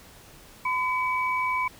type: tone pair together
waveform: sine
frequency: 1013.4 / 2275 Hz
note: B5 / C#7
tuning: +44 / +44 cents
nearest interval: octave + major second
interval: 1400 cents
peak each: -25 / -28 dBFS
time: 0.65-1.68 s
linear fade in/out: 5 ms
effects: pink hiss -50 dBFS RMS until 1.79 s